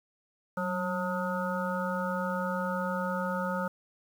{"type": "harmonic tone with a mistuned harmonic", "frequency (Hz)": 180.3, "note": "F#3", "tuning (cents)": -45, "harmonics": [1, 3, 5, 7, 8], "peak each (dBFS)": [-33, -34, -37, -36, -38], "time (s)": [0.57, 3.68], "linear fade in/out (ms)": 5, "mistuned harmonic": 1, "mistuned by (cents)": 61, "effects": ["9-bit"]}